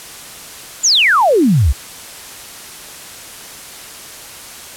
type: exponential sweep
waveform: sine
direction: down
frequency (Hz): 7400 to 58.27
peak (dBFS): -8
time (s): 0.83-1.73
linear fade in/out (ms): 20
effects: white hiss -33 dBFS RMS until 4.76 s + low-pass 12000 Hz 12 dB/octave